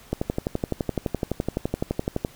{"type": "click train", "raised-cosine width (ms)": 2, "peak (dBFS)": -10, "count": 26, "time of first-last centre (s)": [0.13, 2.249], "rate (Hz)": 11.8, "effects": ["pink hiss -50 dBFS RMS until 2.35 s"]}